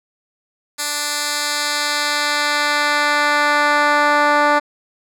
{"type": "tone with band-pass filter sweep", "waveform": "10% pulse", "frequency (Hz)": 293.7, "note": "D4", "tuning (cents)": 0, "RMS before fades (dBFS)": -17, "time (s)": [0.78, 4.6], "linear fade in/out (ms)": 20, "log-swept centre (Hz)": [8200, 970], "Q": 0.72, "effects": []}